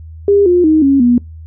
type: tone with pitch steps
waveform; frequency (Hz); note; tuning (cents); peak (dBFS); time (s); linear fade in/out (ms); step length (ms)
sine; 403 / 354.9 / 312.6 / 275.3 / 242.4; G4 / F4 / D#4 / C#4 / B3; +48 / +28 / +8 / -12 / -32; -6; 0.28-1.18; 2; 180
effects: noise-tail reverb RT60 0.2 s tail -24 dB re dry + added 80 Hz sine -29 dBFS peak until 1.46 s